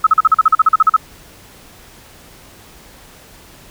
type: tone bursts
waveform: sine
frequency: 1288 Hz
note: E6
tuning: 41 cents flat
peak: -5 dBFS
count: 14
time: 0.04-0.965 s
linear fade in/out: 5 ms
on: 28 ms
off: 41 ms
effects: pink hiss -42 dBFS RMS until 3.7 s